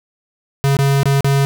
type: tone with dropouts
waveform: square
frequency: 138.59 Hz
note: C#3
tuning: in tune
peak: -12 dBFS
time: 0.64-1.45 s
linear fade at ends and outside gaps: 0 ms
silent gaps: 0.768-0.789 / 1.032-1.056 / 1.207-1.245 s
effects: none